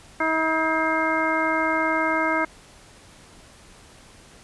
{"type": "harmonic tone with a mistuned harmonic", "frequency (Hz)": 319.3, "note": "D#4", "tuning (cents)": 45, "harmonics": [1, 2, 3, 4, 5, 7], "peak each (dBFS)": [-27, -27, -27, -27, -27, -27], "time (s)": [0.2, 2.45], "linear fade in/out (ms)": 5, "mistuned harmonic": 7, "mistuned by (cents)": -90, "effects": ["pink hiss -49 dBFS RMS until 4.43 s", "resampled to 24000 Hz"]}